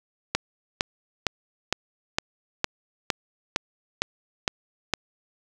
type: click train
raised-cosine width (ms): 0.2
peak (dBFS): -4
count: 11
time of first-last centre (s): 0.35-4.937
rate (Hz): 2.18
effects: 7-bit